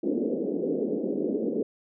white band-pass noise, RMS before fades -28 dBFS, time 0.03-1.63 s, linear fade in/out 5 ms, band 200 to 490 Hz, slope 48 dB/octave, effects none

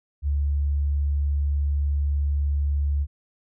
sine tone, 71.7 Hz, D2, 41 cents flat, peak -20 dBFS, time 0.22-3.07 s, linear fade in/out 50 ms, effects none

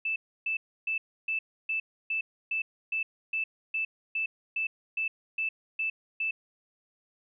sine tone bursts, 2637 Hz, E7, in tune, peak -27 dBFS, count 16, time 0.05-6.31 s, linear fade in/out 5 ms, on 110 ms, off 300 ms, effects none

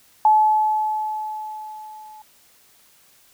sine tone with level ramp, 860 Hz, A5, 40 cents flat, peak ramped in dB -10 to -40 dBFS, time 0.25-2.22 s, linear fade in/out 2 ms, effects white hiss -55 dBFS RMS until 3.33 s

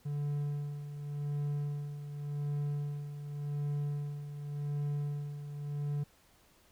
triangle tone with tremolo, 145.3 Hz, D3, 18 cents flat, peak -29 dBFS, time 0.05-6.04 s, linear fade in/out 10 ms, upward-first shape sine, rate 0.88 Hz, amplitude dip 65%, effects pink hiss -65 dBFS RMS until 6.71 s

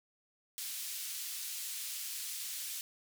white band-pass noise, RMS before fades -41 dBFS, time 0.58-2.81 s, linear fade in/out 0 ms, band 2800 to 16000 Hz, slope 12 dB/octave, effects none

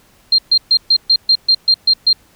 sine tone bursts, 4186 Hz, C8, in tune, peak -7 dBFS, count 10, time 0.32-2.13 s, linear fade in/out 5 ms, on 64 ms, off 130 ms, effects pink hiss -51 dBFS RMS until 2.35 s

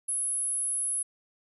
sine tone, 10670 Hz, E9, 20 cents sharp, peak -27 dBFS, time 0.08-1.03 s, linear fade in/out 10 ms, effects none

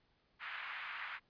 pink band-pass noise, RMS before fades -45 dBFS, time 0.39-1.2 s, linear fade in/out 50 ms, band 1200 to 2600 Hz, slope 24 dB/octave, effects pink hiss -75 dBFS RMS until 1.29 s + resampled to 11025 Hz

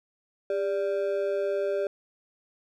triangle ring-modulated tone, 493 Hz, B4, 3 cents flat, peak -20 dBFS, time 0.5-1.87 s, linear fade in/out 2 ms, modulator 91.6 Hz, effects none

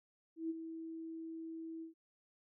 sine tone with ADSR envelope, 325.6 Hz, E4, 21 cents flat, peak -34 dBFS, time 0.36-1.94 s, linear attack 140 ms, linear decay 26 ms, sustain -9 dB, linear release 120 ms, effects none

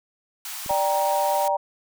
white high-pass noise, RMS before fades -34 dBFS, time 0.45-1.48 s, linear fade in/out 2 ms, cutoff 700 Hz, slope 48 dB/octave
clicks, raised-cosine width 3 ms, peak -27 dBFS, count 2, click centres 0.662 / 0.709 s
sine chord, G minor, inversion second, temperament just, 588 / 784 / 940.8 Hz, D5 / G5 / Bb5, +2 / 0 / +16 cents, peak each -24 dBFS, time 0.69-1.57 s, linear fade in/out 10 ms
effects none

